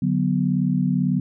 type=chord; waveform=sine; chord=B minor; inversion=first; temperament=equal; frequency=146.83 / 185 / 246.9 Hz; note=D3 / F#3 / B3; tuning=0 / 0 / 0 cents; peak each=-23 / -21 / -23 dBFS; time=0.02-1.2 s; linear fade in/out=5 ms; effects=none